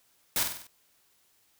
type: noise with echo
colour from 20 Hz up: white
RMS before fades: -27 dBFS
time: 0.36-0.43 s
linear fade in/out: 2 ms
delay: 48 ms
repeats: 5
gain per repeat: -5 dB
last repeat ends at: 0.67 s
effects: white hiss -67 dBFS RMS until 1.59 s